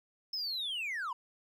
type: linear sweep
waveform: triangle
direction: down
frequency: 5274 to 932.3 Hz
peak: -32 dBFS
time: 0.33-1.13 s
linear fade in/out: 5 ms
effects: tanh soft clip ceiling -28 dBFS